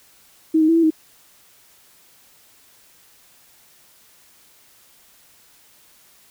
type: tone with pitch steps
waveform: sine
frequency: 318.2 / 312.8 / 329.3 / 331.8 / 315.5 Hz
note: D#4 / D#4 / E4 / E4 / D#4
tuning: +39 / +9 / -2 / +11 / +24 cents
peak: -12 dBFS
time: 0.54-0.905 s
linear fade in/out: 10 ms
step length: 73 ms
effects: white hiss -53 dBFS RMS until 6.3 s